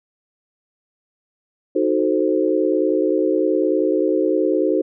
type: chord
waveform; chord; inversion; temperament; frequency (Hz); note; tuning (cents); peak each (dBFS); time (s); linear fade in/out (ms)
sine; D# diminished seventh; none; equal; 311.1 / 370 / 440 / 523.3; D#4 / F#4 / A4 / C5; 0 / 0 / 0 / 0; -20 / -20 / -22 / -22; 1.75-4.82; 10
effects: none